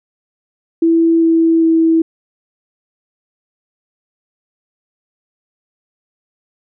sine tone with pitch steps, 330.5 / 328.2 / 325.9 Hz, E4 / E4 / E4, +5 / -8 / -20 cents, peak -8 dBFS, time 0.82-2.02 s, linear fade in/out 5 ms, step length 400 ms, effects none

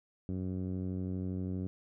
10% pulse tone with low-pass filter, 92.5 Hz, F#2, in tune, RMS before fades -36 dBFS, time 0.29-1.67 s, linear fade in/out 0 ms, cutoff 240 Hz, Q 0.91, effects none

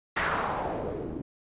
white noise with low-pass filter sweep, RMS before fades -31 dBFS, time 0.16-1.22 s, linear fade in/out 10 ms, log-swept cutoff 1800 to 270 Hz, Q 2, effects resampled to 8000 Hz

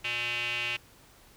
square tone with band-pass filter, 119.7 Hz, A#2, 46 cents sharp, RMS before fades -32 dBFS, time 0.04-0.77 s, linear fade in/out 10 ms, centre 2700 Hz, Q 6.2, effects pink hiss -57 dBFS RMS until 1.36 s

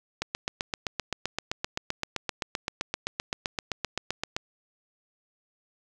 click train, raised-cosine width 0.2 ms, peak -11 dBFS, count 33, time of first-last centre 0.22-4.365 s, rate 7.72 Hz, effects none

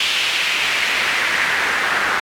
pink noise with band-pass filter sweep, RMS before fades -19 dBFS, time 0-2.2 s, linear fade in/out 5 ms, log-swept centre 3000 to 1500 Hz, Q 2.5, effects AAC 64 kbps

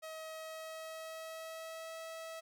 sawtooth tone with pitch glide, 636 to 649.4 Hz, D#5 to E5, +38 to -26 cents, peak -40 dBFS, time 0.02-2.41 s, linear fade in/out 20 ms, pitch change +36 cents, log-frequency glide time 0.3-1.97 s, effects none

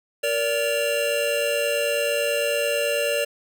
square tone cluster, 467.9 / 577 / 2766 Hz, A#4 / D5 / F7, +6 / -31 / -17 cents, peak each -28 / -24 / -28 dBFS, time 0.23-3.25 s, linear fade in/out 10 ms, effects none

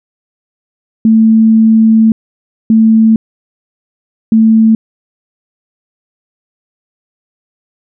sine tone bursts at uneven times, 222.1 Hz, A3, 16 cents sharp, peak -3 dBFS, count 3, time 1.05-2.12 / 2.7-3.16 / 4.32-4.75 s, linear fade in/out 2 ms, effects none

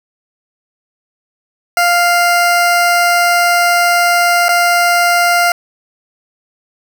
20% pulse tone with dropouts, 698.5 Hz, F5, in tune, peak -4 dBFS, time 1.77-5.52 s, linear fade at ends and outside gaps 2 ms, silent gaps 4.484-4.49 s, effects none

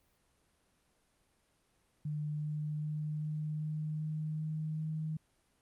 sine tone with pitch steps, 150.3 / 151.17 / 152.05 / 152.93 / 153.81 / 154.7 / 155.6 / 156.5 Hz, D3 / D#3 / D#3 / D#3 / D#3 / D#3 / D#3 / D#3, +40 / -50 / -40 / -30 / -20 / -10 / 0 / +10 cents, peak -34 dBFS, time 2.05-5.17 s, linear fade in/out 5 ms, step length 390 ms, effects pink hiss -73 dBFS RMS until 5.61 s + Opus 32 kbps

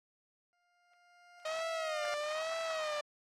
20% pulse tone with exponential growth, 704 Hz, F5, 14 cents sharp, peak -32 dBFS, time 0.53-2.14 s, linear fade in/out 0 ms, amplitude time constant 350 ms
sawtooth tone with vibrato, 623 Hz, D#5, 2 cents sharp, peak -31 dBFS, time 1.45-3.01 s, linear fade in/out 5 ms, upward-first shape sine, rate 1.1 Hz, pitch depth 92 cents each way
effects low-pass 6000 Hz 12 dB/octave + AAC 48 kbps

